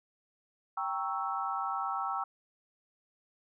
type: chord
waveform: sine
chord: G diminished seventh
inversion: none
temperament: equal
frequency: 784 / 932.3 / 1108.7 / 1318.5 Hz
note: G5 / Bb5 / Db6 / Fb6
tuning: 0 / 0 / 0 / 0 cents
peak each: -36 / -39 / -38 / -35 dBFS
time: 0.77-2.24 s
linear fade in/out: 5 ms
effects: none